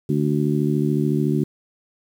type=harmonic tone; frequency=73.8 Hz; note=D2; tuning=9 cents sharp; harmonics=2 / 3 / 4 / 5; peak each=-21 / -23 / -24 / -25 dBFS; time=0.09-1.44 s; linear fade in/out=5 ms; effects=8-bit